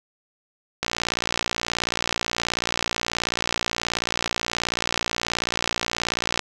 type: click train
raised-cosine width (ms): 0.2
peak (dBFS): -5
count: 327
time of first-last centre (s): 0.83-6.393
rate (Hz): 58.6
effects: none